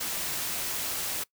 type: noise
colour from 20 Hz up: white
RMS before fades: -32 dBFS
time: 0-1.24 s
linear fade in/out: 10 ms
effects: noise-tail reverb RT60 0.1 s tail -21 dB re dry